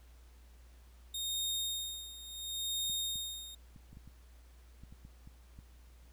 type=tone with tremolo; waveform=sawtooth; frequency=3698 Hz; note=A#7; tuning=15 cents flat; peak=-30 dBFS; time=1.14-3.55 s; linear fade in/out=5 ms; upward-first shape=sine; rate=0.72 Hz; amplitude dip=80%
type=clicks; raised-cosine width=5 ms; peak=-40 dBFS; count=11; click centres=2.898 / 3.157 / 3.762 / 3.93 / 3.971 / 4.076 / 4.836 / 4.925 / 5.051 / 5.274 / 5.589 s
effects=added 60 Hz sine -55 dBFS peak until 6.12 s + pink hiss -67 dBFS RMS until 6.12 s